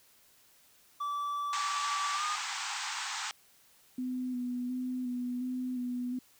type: tone with pitch glide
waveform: triangle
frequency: 1158 to 1222.6 Hz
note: D6 to D#6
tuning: -25 to -31 cents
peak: -30 dBFS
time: 1-2.36 s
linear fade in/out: 10 ms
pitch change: +94 cents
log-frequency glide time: 2.14-2.23 s
type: band-pass noise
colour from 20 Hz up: pink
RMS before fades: -37 dBFS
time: 1.53-3.31 s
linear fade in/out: 0 ms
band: 790 to 8300 Hz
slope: 96 dB/octave
type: tone with vibrato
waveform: sine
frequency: 250 Hz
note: B3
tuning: 21 cents sharp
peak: -32 dBFS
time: 3.98-6.19 s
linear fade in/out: 5 ms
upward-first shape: square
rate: 1.4 Hz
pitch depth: 22 cents each way
effects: white hiss -63 dBFS RMS until 6.39 s